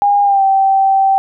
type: tone with pitch glide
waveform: sine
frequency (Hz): 812 to 776.7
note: G#5 to G5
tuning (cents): -39 to -16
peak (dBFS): -8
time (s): 0.02-1.18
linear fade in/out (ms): 0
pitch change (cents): -77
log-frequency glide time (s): 0.23-0.43
effects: none